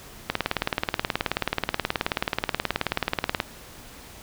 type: click train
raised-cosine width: 0.3 ms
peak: -6 dBFS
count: 59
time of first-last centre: 0.3-3.402 s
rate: 18.7 Hz
effects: pink hiss -45 dBFS RMS until 4.22 s